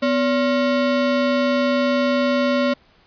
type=ring-modulated tone; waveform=square; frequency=410.3 Hz; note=G#4; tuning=21 cents flat; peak=-14 dBFS; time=0.02-2.74 s; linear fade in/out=10 ms; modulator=160 Hz; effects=pink hiss -55 dBFS RMS until 3.06 s + resampled to 11025 Hz